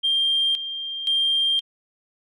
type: tone with tremolo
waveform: sine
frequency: 3188 Hz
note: G7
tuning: 28 cents sharp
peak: -17 dBFS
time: 0.03-1.61 s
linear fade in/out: 20 ms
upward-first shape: square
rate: 0.96 Hz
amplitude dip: 70%
effects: tanh soft clip ceiling -13 dBFS